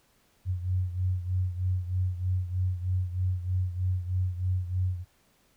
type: beating tone pair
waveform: sine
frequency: 91 / 94.2 Hz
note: F#2 / F#2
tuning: -28 / +32 cents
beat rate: 3.2 Hz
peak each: -27 / -32 dBFS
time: 0.45-5.05 s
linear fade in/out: 50 ms
effects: pink hiss -66 dBFS RMS until 5.56 s